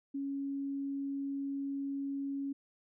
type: tone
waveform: sine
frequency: 277.2 Hz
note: C#4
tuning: in tune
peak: -34 dBFS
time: 0.14-2.53 s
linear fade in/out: 10 ms
effects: none